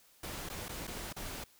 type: noise with dropouts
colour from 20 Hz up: pink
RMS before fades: -42 dBFS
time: 0.23-1.44 s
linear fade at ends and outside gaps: 5 ms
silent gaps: 0.49-0.498 / 0.684-0.691 / 0.871-0.875 / 1.128-1.163 s
effects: white hiss -64 dBFS RMS until 1.59 s